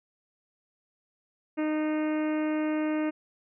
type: harmonic tone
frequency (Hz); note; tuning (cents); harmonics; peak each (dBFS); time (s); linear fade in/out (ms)
307.6; D#4; -20; 1 / 2 / 3 / 4 / 5 / 6 / 7 / 8 / 9; -26 / -34 / -42 / -43 / -44 / -46 / -45 / -48 / -50; 1.57-3.11; 20
effects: none